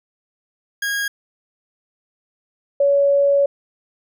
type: tone pair in turn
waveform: 40% pulse / sine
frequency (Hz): 1637 / 562.9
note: G#6 / C#5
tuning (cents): -25 / +26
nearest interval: octave + tritone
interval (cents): 1849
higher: first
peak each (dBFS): -19 / -12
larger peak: second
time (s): 0.82-1.08 / 2.8-3.46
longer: second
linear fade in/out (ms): 5
effects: none